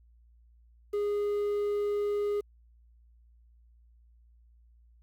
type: tone with quantisation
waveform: triangle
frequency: 411.7 Hz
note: G#4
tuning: 15 cents flat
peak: -25 dBFS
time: 0.93-2.41 s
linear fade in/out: 10 ms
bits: 9
effects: added 58 Hz sine -57 dBFS peak until 5.02 s + AAC 64 kbps